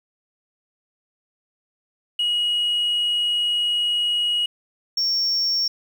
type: tone pair in turn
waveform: sine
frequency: 2900 / 5489 Hz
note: F#7 / F8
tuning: -35 / -31 cents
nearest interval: major seventh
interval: 1104 cents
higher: second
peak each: -17 dBFS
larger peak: neither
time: 2.19-4.46 / 4.97-5.68 s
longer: first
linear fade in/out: 5 ms
effects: tanh soft clip ceiling -16 dBFS + 8-bit